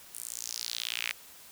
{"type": "tone with high-pass filter sweep", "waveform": "sawtooth", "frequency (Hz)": 58.27, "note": "A#1", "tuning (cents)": 0, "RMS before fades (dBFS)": -37, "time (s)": [0.14, 1.12], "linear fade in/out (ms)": 10, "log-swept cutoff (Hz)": [10000, 2200], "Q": 2.9, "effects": ["white hiss -52 dBFS RMS until 1.51 s"]}